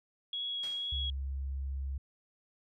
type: tone with vibrato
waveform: sine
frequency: 3322 Hz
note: G#7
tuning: in tune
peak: -33 dBFS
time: 0.33-1.1 s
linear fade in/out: 2 ms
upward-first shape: sine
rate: 2.1 Hz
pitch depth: 12 cents each way
type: noise with exponential decay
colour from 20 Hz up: white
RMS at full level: -43 dBFS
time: 0.63-1.07 s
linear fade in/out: 5 ms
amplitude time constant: 95 ms
type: tone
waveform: sine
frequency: 67.8 Hz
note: C#2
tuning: 38 cents flat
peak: -33 dBFS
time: 0.92-1.98 s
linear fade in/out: 5 ms
effects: low-pass 6000 Hz 12 dB/octave + MP3 64 kbps